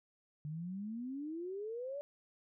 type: exponential sweep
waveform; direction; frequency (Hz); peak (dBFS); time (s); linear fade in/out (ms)
sine; up; 146.5 to 587.3; -39; 0.45-2.01; 0
effects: none